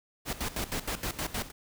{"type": "noise with tremolo", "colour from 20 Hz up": "pink", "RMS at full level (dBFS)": -32, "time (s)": [0.25, 1.52], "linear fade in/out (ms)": 50, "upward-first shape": "square", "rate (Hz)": 6.4, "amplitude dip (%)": 80, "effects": []}